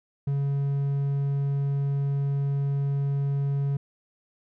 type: tone with hard clipping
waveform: triangle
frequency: 140 Hz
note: C#3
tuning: 18 cents sharp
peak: -24 dBFS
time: 0.27-3.77 s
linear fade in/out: 5 ms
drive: 6 dB
effects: none